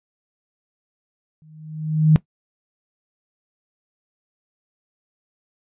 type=tone with exponential growth; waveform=sine; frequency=155.56 Hz; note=D#3; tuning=in tune; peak=-7 dBFS; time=1.42-2.16 s; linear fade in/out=0 ms; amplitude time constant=160 ms; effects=noise-tail reverb RT60 0.1 s tail -17 dB re dry + resampled to 8000 Hz